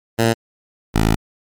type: tone pair in turn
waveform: 10% pulse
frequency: 114.4 / 54.37 Hz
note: A#2 / A1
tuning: -32 / -20 cents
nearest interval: octave + minor second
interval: 1288 cents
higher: first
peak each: -5 dBFS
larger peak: neither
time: 0.18-0.34 / 0.94-1.16 s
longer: second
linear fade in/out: 20 ms
effects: MP3 96 kbps